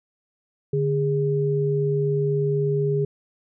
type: tone pair together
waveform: sine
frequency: 146.06 / 409.8 Hz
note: D3 / G#4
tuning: -9 / -23 cents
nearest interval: octave + tritone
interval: 1786 cents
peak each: -22 / -22 dBFS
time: 0.73-3.05 s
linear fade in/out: 5 ms
effects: none